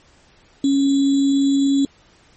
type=tone with sample-and-hold; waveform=sine; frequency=276.5 Hz; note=C#4; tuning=4 cents flat; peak=-13 dBFS; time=0.64-1.85 s; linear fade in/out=2 ms; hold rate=3675 Hz; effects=pink hiss -53 dBFS RMS until 2.36 s + MP3 32 kbps